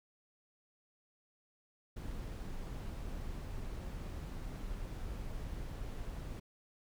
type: noise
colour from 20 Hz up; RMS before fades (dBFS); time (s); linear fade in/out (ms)
brown; -42; 1.96-6.4; 10
effects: none